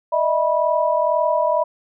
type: tone cluster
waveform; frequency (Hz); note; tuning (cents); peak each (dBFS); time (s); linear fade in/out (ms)
sine; 607 / 649 / 977; D#5 / E5 / B5; -43 / -27 / -19; -20; 0.12-1.64; 10
effects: none